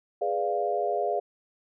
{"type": "chord", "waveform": "sine", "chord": "G# diminished seventh", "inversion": "none", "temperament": "equal", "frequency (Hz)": [415.3, 493.9, 587.3, 698.5], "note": ["G#4", "B4", "D5", "F5"], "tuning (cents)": [0, 0, 0, 0], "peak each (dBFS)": [-30, -33, -31, -28], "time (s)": [0.21, 1.2], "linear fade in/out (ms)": 10, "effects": []}